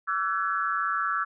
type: tone cluster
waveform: sine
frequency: 1144 / 1341 / 1501 / 1684 Hz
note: D6 / E6 / F#6 / G#6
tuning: -46 / +29 / +24 / +24 cents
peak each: -31 / -27 / -33 / -33 dBFS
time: 0.07-1.25 s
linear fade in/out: 20 ms
effects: none